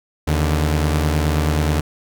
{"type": "tone pair together", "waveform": "sawtooth", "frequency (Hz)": [77.7, 145.96], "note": ["D#2", "D3"], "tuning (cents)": [-2, -10], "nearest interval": "major seventh", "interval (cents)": 1092, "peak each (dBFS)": [-13, -18], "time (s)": [0.27, 1.81], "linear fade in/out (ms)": 10, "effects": []}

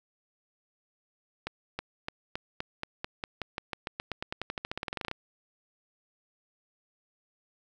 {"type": "accelerating click train", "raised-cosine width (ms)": 0.3, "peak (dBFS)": -17, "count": 30, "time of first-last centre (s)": [1.47, 5.114], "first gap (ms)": 320, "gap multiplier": 0.92, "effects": ["9-bit"]}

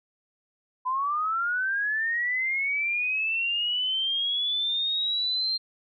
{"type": "linear sweep", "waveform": "sine", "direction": "up", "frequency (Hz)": [999, 4186], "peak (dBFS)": -24, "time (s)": [0.85, 5.58], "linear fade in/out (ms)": 20, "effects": []}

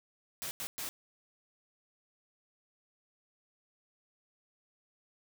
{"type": "noise bursts at uneven times", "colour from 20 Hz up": "white", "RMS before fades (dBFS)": -39, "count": 3, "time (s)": [[0.42, 0.51], [0.6, 0.67], [0.78, 0.89]], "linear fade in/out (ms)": 0, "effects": []}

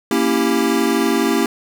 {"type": "chord", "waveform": "square", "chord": "A# diminished seventh", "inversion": "none", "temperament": "equal with one note detuned", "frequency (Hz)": [233.1, 277.2, 329.6, 394], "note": ["A#3", "C#4", "E4", "G4"], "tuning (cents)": [0, 0, 0, 9], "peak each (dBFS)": -21, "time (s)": [0.11, 1.46], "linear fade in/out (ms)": 2, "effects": []}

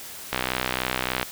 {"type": "click train", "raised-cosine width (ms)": 0.3, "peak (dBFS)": -7, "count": 58, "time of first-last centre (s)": [0.33, 1.229], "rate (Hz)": 63.4, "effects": ["white hiss -39 dBFS RMS until 1.31 s"]}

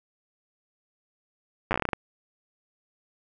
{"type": "slowing click train", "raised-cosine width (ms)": 0.5, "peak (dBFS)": -10, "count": 11, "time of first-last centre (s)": [1.71, 1.932], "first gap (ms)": 9, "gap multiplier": 1.19, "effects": []}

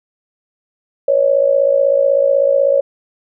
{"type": "tone with amplitude modulation", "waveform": "sine", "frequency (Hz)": 556, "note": "C#5", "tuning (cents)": 5, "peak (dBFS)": -6, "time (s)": [1.08, 2.81], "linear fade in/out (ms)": 5, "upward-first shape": "sine", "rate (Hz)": 56.1, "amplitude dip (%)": 80, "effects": []}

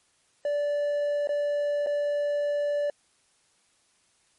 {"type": "tone with dropouts", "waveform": "triangle", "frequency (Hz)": 582, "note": "D5", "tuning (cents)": -16, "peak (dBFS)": -22, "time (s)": [0.45, 2.9], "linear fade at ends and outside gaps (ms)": 2, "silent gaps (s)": [[1.273, 1.291], [1.863, 1.869]], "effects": ["white hiss -66 dBFS RMS until 4.38 s", "MP3 48 kbps"]}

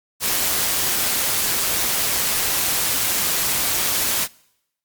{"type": "noise with amplitude modulation", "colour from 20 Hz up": "white", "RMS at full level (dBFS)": -19, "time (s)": [0.2, 4.28], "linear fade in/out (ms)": 50, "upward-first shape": "sine", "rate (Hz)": 183, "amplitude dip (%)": 30, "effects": ["noise-tail reverb RT60 0.8 s tail -24 dB re dry", "MP3 96 kbps"]}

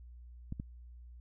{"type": "clicks", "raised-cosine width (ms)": 5, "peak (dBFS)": -26, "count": 2, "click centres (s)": [0.524, 0.599], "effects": ["added 60 Hz sine -49 dBFS peak until 1.2 s"]}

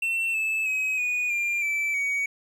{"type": "tone with pitch steps", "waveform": "triangle", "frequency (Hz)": [2698, 2618, 2541, 2466, 2393, 2322, 2253], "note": ["E7", "E7", "D#7", "D#7", "D7", "D7", "C#7"], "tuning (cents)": [40, -13, 36, -16, 32, -20, 28], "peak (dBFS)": -22, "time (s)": [0.02, 2.26], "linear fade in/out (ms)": 5, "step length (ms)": 320, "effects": ["10-bit"]}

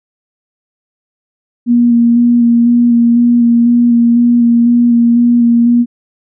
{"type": "tone with vibrato", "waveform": "sine", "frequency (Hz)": 237.2, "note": "A#3", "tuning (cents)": 30, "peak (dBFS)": -5, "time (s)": [1.66, 5.86], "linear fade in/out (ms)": 50, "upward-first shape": "square", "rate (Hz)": 2, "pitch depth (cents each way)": 15, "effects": []}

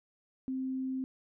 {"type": "tone", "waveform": "sine", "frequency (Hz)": 261.6, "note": "C4", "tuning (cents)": 0, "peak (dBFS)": -32, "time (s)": [0.48, 1.04], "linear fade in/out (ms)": 0, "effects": []}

